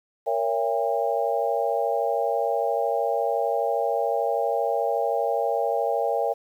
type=chord; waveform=sine; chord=A# diminished seventh; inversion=none; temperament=just; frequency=466.2 / 559.4 / 671.3 / 805.5 Hz; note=A#4 / C#5 / E5 / G5; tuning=0 / +16 / +31 / +47 cents; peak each=-27 dBFS; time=0.26-6.34 s; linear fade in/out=20 ms; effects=9-bit